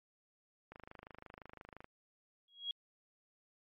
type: click train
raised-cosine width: 0.5 ms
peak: -35 dBFS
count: 30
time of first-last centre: 0.72-1.844 s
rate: 25.8 Hz
type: tone with exponential growth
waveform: sine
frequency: 3300 Hz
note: G#7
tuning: 12 cents flat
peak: -33 dBFS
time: 2.48-2.71 s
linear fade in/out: 2 ms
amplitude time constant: 50 ms
effects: MP3 32 kbps